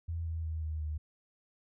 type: tone with pitch steps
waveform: sine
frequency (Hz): 83.3 / 81.54 / 79.81 / 78.13 / 76.47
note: E2 / E2 / D#2 / D#2 / D#2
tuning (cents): +19 / -18 / +45 / +8 / -29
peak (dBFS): -33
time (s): 0.08-0.98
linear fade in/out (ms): 10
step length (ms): 180
effects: none